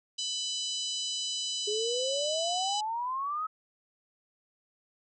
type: harmonic tone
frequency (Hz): 996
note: B5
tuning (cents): +14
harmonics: 3 / 4 / 5 / 6 / 7 / 8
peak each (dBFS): -35 / -37 / -39 / -41 / -42 / -43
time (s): 0.18-2.81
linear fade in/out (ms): 10
type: exponential sweep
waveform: sine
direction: up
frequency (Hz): 409.6 to 1293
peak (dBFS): -30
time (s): 1.67-3.47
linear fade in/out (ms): 10
effects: none